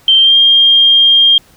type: tone with pitch glide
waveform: sine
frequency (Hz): 3136 to 3211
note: G7 to G7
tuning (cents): 0 to +41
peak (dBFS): -4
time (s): 0.08-1.38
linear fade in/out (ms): 2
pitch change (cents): +41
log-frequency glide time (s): 0.18-0.37
effects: pink hiss -46 dBFS RMS until 1.56 s